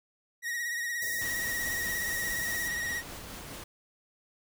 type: tone with vibrato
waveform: 45% pulse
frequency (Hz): 1894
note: A#6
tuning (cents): +27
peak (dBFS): -31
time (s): 0.42-3.03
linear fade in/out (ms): 50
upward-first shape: triangle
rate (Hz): 17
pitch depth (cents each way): 55
type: band-stop noise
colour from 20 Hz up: white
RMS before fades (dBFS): -39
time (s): 1.02-2.68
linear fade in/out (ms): 0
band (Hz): 700 to 5200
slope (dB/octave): 48
type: noise with tremolo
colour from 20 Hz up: pink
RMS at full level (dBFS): -42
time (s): 1.21-3.64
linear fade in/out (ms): 5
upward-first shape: sine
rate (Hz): 4.8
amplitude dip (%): 25
effects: none